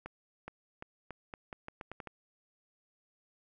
accelerating click train, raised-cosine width 0.5 ms, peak -27 dBFS, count 11, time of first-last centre 0.06-2.073 s, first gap 420 ms, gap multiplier 0.82, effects none

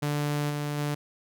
sawtooth tone with level steps, 146.83 Hz, D3, in tune, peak -22 / -25 / -23 dBFS, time 0.02-0.95 s, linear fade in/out 10 ms, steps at 0.49 / 0.77 s, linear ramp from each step 20 ms, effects none

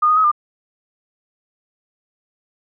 sine tone with pitch steps, 1224 / 1241 / 1275 / 1201 Hz, D#6 / D#6 / D#6 / D6, -29 / -5 / +42 / +38 cents, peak -11 dBFS, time 0.02-0.316 s, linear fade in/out 10 ms, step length 74 ms, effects none

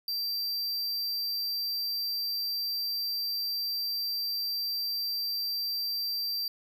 square tone, 4699 Hz, D8, in tune, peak -30 dBFS, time 0.08-6.48 s, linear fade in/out 2 ms, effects 12-bit

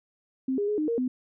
sine tone with pitch steps, 262.7 / 408.3 / 419.3 / 306.2 / 465 / 253.4 Hz, C4 / G#4 / G#4 / D#4 / A#4 / B3, +7 / -29 / +17 / -28 / -4 / +45 cents, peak -24 dBFS, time 0.48-1.08 s, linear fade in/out 5 ms, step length 100 ms, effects none

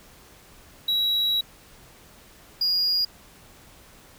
triangle tone pair in turn, 3881 / 4861 Hz, B7 / D#8, -31 / -41 cents, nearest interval major third, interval 390 cents, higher second, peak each -19 dBFS, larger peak neither, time 0.88-1.41 / 2.61-3.05 s, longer first, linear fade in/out 5 ms, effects pink hiss -51 dBFS RMS until 4.18 s

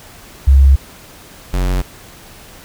sine / square tone pair in turn, 68 / 45.73 Hz, C#2 / F#1, -33 / -20 cents, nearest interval perfect fifth, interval 687 cents, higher first, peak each -4 / -14 dBFS, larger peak first, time 0.47-0.76 / 1.53-1.82 s, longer neither, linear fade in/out 10 ms, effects pink hiss -39 dBFS RMS until 2.64 s

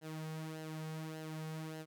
sawtooth tone with flanger, 157.6 Hz, D#3, 23 cents sharp, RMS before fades -44 dBFS, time 0.01-1.86 s, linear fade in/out 50 ms, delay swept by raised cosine 0.84 to 3.04 ms, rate 1.7 Hz, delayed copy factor -0.6, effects none

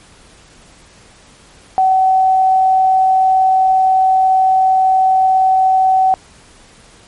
sine tone, 757 Hz, F#5, 39 cents sharp, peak -8 dBFS, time 1.78-6.14 s, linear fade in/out 0 ms, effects pink hiss -44 dBFS RMS until 7.07 s + MP3 48 kbps

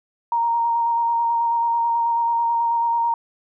sine tone with vibrato, 932.3 Hz, A#5, in tune, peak -17 dBFS, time 0.32-3.14 s, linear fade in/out 2 ms, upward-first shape square, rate 9.2 Hz, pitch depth 12 cents each way, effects none

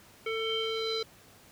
square tone with low-pass filter sweep, 446.3 Hz, A4, 25 cents sharp, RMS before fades -32 dBFS, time 0.26-1.03 s, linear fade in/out 5 ms, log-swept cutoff 2600 to 4300 Hz, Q 8, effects pink hiss -56 dBFS RMS until 1.51 s + high-pass 60 Hz 12 dB/octave

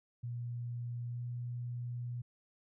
sine tone with pitch glide, 120 to 121.32 Hz, B2 to B2, -49 to -30 cents, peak -37 dBFS, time 0.23-2.22 s, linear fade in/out 10 ms, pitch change +19 cents, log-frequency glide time 1.08-1.22 s, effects none

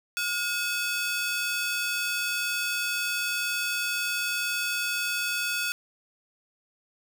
sawtooth ring-modulated tone, 1999 Hz, B6, 20 cents sharp, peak -20 dBFS, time 0.17-5.72 s, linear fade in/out 0 ms, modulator 571 Hz, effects none

